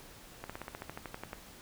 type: slowing click train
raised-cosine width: 0.5 ms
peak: -25 dBFS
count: 13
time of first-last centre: 0.44-1.331 s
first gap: 56 ms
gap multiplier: 1.05
effects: pink hiss -53 dBFS RMS until 1.61 s